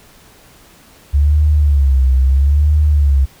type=tone with vibrato; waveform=sine; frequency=70 Hz; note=C#2; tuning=18 cents sharp; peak=-8 dBFS; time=1.13-3.26 s; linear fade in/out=20 ms; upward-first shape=sine; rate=0.76 Hz; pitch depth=130 cents each way; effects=pink hiss -45 dBFS RMS until 3.4 s